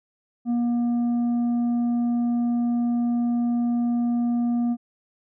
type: tone with tanh clipping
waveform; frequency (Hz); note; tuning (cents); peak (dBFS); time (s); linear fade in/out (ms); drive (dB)
triangle; 238.6; A#3; +41; -21; 0.45-4.77; 50; 9
effects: none